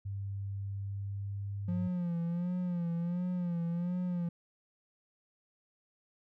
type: tone with pitch glide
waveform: sine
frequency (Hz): 99 to 100.32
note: G2 to G2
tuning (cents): +18 to +41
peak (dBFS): -35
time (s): 0.05-1.88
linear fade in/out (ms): 10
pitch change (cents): +23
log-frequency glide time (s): 0.69-1.66
type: tone with vibrato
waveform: triangle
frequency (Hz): 174.61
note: F3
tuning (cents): 0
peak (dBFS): -29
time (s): 1.68-4.29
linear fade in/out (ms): 5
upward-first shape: sine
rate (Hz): 1.4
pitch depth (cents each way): 61
effects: none